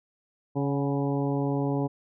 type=harmonic tone with a mistuned harmonic; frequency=140 Hz; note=C#3; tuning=18 cents sharp; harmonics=1 / 2 / 3 / 4 / 5 / 6 / 7; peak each=-28 / -28 / -32 / -36 / -39 / -38 / -41 dBFS; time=0.55-1.88 s; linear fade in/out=20 ms; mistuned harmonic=5; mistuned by=+51 cents; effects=none